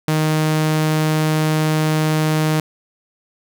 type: tone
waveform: sawtooth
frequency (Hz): 155.56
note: D#3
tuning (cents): 0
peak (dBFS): -11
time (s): 0.08-2.6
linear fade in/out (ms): 2
effects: none